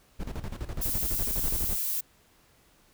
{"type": "noise with tremolo", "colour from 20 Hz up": "brown", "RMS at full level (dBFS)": -31, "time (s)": [0.19, 1.77], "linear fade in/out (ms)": 20, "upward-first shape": "square", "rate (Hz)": 12, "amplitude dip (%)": 75}
{"type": "noise", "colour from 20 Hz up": "violet", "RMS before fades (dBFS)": -30, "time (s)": [0.81, 2.01], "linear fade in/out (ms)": 10}
{"effects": ["pink hiss -62 dBFS RMS until 2.93 s"]}